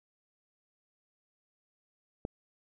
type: click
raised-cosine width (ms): 2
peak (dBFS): -21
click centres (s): 2.251
effects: none